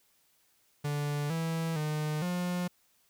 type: tone with pitch steps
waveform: 45% pulse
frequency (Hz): 145.9 / 163.8 / 152.3 / 178.1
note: D3 / E3 / D#3 / F3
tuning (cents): -11 / -11 / -37 / +34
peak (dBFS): -30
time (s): 0.84-2.68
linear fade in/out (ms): 10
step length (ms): 460
effects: white hiss -69 dBFS RMS until 3.09 s